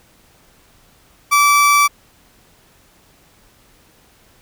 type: tone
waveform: 30% pulse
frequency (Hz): 1158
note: D6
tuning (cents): -25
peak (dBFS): -7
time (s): 1.31-1.88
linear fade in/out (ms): 20
effects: pink hiss -52 dBFS RMS until 4.41 s